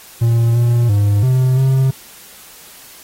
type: tone with pitch steps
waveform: triangle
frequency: 116.4 / 119.1 / 102.2 / 129 / 132.9 Hz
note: A#2 / A#2 / G#2 / C3 / C3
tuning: -2 / +38 / -27 / -24 / +27 cents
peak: -8 dBFS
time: 0.21-1.91 s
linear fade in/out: 10 ms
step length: 340 ms
effects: white hiss -40 dBFS RMS until 3.03 s + AAC 48 kbps